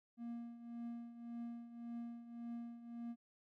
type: tone with tremolo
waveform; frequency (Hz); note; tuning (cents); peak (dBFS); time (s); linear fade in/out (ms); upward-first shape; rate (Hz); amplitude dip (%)
triangle; 235.1; A#3; +15; -40; 0.17-3.16; 50; triangle; 1.8; 75
effects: none